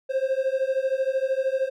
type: beating tone pair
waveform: triangle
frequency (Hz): 523.3 / 536.3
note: C5 / C5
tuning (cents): 0 / +43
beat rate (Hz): 13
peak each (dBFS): -23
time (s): 0.09-1.7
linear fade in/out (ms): 20
effects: none